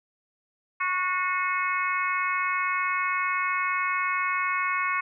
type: harmonic tone with a mistuned harmonic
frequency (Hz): 364.4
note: F#4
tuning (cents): -26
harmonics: 3 / 4 / 5 / 6 / 7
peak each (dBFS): -27 / -32 / -34 / -29 / -35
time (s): 0.8-5.01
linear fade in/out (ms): 10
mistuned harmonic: 3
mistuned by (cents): +21
effects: none